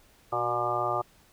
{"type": "harmonic tone with a mistuned harmonic", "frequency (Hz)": 120.1, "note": "B2", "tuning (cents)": -48, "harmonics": [1, 3, 4, 5, 6, 7, 8, 9, 10], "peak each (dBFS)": [-40, -35, -41, -33, -32, -34, -40, -39, -30], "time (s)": [0.32, 1.02], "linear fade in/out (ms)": 10, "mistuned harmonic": 3, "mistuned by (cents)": 31, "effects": ["pink hiss -60 dBFS RMS until 1.32 s"]}